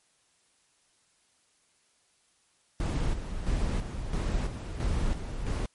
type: noise with tremolo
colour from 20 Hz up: brown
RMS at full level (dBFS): -28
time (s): 2.8-5.66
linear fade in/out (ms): 2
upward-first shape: square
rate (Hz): 1.5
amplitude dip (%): 55
effects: white hiss -68 dBFS RMS until 5.74 s + MP3 48 kbps